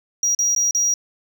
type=tone with dropouts; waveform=sine; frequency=5740 Hz; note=F8; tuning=47 cents sharp; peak=-13 dBFS; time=0.23-0.94 s; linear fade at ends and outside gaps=2 ms; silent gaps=0.349-0.389 / 0.55-0.562 / 0.71-0.748 s; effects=tanh soft clip ceiling -15 dBFS